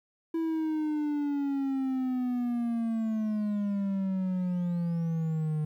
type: exponential sweep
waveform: triangle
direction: down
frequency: 330 to 152 Hz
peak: -25 dBFS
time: 0.34-5.65 s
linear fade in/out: 5 ms
effects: 11-bit